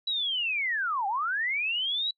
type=linear two-way sweep; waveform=sine; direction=down then up; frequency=3951 to 758 to 3951 Hz; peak=-26 dBFS; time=0.07-2.11 s; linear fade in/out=5 ms; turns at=1.07 s; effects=noise-tail reverb RT60 0.1 s tail -26 dB re dry